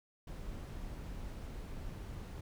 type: noise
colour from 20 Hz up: brown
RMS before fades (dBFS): -44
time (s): 0.27-2.41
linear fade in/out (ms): 5
effects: none